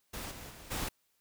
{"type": "noise with level steps", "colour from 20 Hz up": "pink", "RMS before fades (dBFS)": [-41, -47, -51, -36], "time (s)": [0.13, 0.89], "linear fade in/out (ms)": 10, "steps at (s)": [0.3, 0.49, 0.7], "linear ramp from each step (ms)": 20, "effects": ["white hiss -75 dBFS RMS until 1.2 s"]}